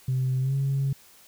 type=tone with pitch glide; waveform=sine; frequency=129.7 to 137.1 Hz; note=C3 to C#3; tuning=-15 to -19 cents; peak=-21 dBFS; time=0.08-0.93 s; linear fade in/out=5 ms; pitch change=+96 cents; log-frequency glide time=0.4-0.54 s; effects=tanh soft clip ceiling -19 dBFS + white hiss -54 dBFS RMS until 1.27 s